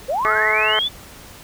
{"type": "linear sweep", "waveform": "sine", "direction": "up", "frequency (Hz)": [480.3, 3558], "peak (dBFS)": -18, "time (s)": [0.08, 0.89], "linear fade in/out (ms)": 20}
{"type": "harmonic tone", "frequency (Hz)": 215.4, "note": "A3", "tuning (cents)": -37, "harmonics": [2, 3, 4, 5, 6, 7, 8, 9, 10], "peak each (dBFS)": [-26, -26, -26, -26, -26, -26, -26, -26, -26], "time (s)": [0.25, 0.79], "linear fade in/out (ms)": 0}
{"effects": ["pink hiss -41 dBFS RMS until 1.43 s"]}